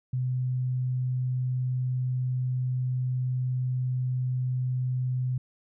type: tone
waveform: sine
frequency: 127.1 Hz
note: C3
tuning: 50 cents flat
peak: -25 dBFS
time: 0.13-5.38 s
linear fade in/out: 5 ms
effects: none